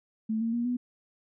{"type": "tone with pitch steps", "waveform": "sine", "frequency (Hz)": [220, 228.4, 237.2, 246.2], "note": ["A3", "A#3", "A#3", "B3"], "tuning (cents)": [0, -35, 30, -5], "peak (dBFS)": -26, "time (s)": [0.29, 0.77], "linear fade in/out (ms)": 10, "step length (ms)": 120, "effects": []}